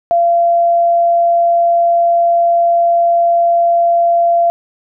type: tone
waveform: sine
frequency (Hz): 685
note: F5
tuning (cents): -34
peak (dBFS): -8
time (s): 0.11-4.5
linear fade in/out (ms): 0
effects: none